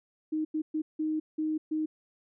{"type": "tone bursts at uneven times", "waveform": "sine", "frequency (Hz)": 311.1, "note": "D#4", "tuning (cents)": 0, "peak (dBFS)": -27, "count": 6, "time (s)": [[0.32, 0.45], [0.54, 0.62], [0.74, 0.82], [0.99, 1.2], [1.38, 1.58], [1.71, 1.86]], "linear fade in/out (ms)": 10, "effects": []}